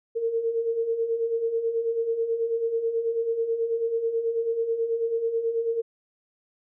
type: beating tone pair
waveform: sine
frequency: 451.5 / 460.7 Hz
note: A4 / A#4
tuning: +45 / -20 cents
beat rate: 9.2 Hz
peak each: -31 / -24 dBFS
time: 0.15-5.82 s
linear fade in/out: 20 ms
effects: none